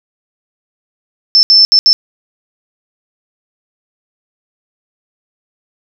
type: tone bursts at uneven times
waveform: sine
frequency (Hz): 5300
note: E8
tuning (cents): +9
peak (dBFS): -3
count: 4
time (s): 1.35-1.43 / 1.5-1.65 / 1.72-1.79 / 1.86-1.93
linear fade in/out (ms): 0
effects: none